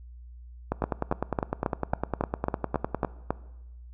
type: two click trains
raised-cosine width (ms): 1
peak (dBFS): -11 / -12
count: 10 / 24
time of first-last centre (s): 0.84-3.306 / 0.72-3.048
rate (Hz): 3.65 / 9.88
effects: noise-tail reverb RT60 1.0 s tail -19 dB re dry + added 60 Hz sine -43 dBFS peak until 3.93 s